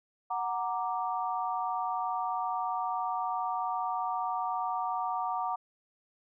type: chord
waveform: sine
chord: Gb augmented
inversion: none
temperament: equal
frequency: 740 / 932.3 / 1174.7 Hz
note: Gb5 / Bb5 / D6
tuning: 0 / 0 / 0 cents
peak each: -33 / -34 / -35 dBFS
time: 0.3-5.56 s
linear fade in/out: 10 ms
effects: none